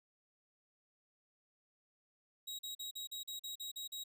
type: tone bursts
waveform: sawtooth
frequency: 3820 Hz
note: A#7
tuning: 42 cents sharp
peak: -39 dBFS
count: 10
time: 2.47-4.039 s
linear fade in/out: 10 ms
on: 120 ms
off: 41 ms
effects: none